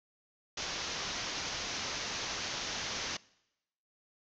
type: low-pass noise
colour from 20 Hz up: white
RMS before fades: -38 dBFS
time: 0.57-3.17 s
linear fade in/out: 5 ms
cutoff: 6500 Hz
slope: 96 dB/octave
effects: noise-tail reverb RT60 0.9 s tail -23 dB re dry